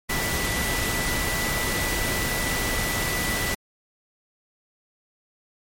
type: tone in noise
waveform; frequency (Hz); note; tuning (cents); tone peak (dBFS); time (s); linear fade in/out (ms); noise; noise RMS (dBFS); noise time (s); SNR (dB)
sine; 1975.5; B6; 0; -29; 0.09-3.55; 10; pink; -26; 0.09-3.55; -6
effects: MP3 64 kbps